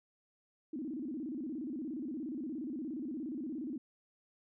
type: tone with vibrato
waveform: sine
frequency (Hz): 279.6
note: C#4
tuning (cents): +15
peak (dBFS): -37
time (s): 0.73-3.78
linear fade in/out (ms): 5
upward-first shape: square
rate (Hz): 17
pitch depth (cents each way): 210
effects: none